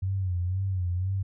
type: tone with vibrato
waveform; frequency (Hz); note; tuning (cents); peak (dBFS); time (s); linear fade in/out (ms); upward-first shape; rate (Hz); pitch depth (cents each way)
sine; 92.5; F#2; 0; -25; 0.02-1.23; 10; sine; 2; 86
effects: none